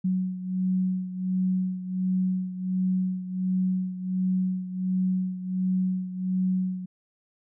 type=beating tone pair; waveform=sine; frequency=185 / 186.4 Hz; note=F#3 / F#3; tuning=0 / +13 cents; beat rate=1.4 Hz; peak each=-25 / -30 dBFS; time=0.04-6.86 s; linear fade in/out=10 ms; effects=none